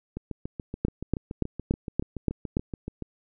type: two click trains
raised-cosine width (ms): 3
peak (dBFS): -20 / -10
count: 21 / 7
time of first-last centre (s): 0.17-3.023 / 0.85-2.569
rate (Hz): 7.01 / 3.49
effects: none